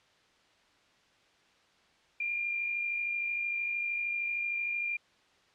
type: tone with amplitude modulation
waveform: sine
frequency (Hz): 2399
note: D7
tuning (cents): +36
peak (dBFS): -28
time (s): 2.2-4.97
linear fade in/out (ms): 5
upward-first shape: sine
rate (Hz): 53.1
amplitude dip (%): 40
effects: white hiss -65 dBFS RMS until 5.54 s + low-pass 4000 Hz 12 dB/octave